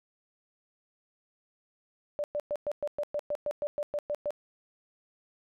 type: tone bursts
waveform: sine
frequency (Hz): 587.3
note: D5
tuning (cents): 0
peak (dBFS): -28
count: 14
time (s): 2.19-4.306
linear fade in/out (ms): 0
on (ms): 49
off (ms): 110
effects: none